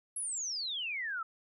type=exponential sweep; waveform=sine; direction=down; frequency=11175 to 1284 Hz; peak=-34 dBFS; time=0.16-1.23 s; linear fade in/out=5 ms; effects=none